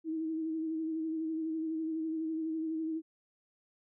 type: tone with vibrato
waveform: sine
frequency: 319.7 Hz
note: D#4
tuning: 47 cents sharp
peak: -32 dBFS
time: 0.04-3.02 s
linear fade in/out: 50 ms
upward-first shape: sine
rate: 12 Hz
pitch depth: 31 cents each way
effects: none